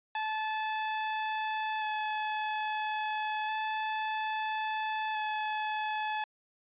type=tone with vibrato; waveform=sawtooth; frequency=863 Hz; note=A5; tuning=34 cents flat; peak=-27 dBFS; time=0.15-6.24 s; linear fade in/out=2 ms; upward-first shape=square; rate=0.3 Hz; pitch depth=10 cents each way; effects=resampled to 8000 Hz